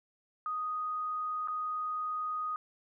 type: tone with dropouts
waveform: sine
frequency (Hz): 1244.5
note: D#6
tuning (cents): 0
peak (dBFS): -32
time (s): 0.46-2.56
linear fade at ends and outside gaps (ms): 1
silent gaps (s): 1.475-1.483
effects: none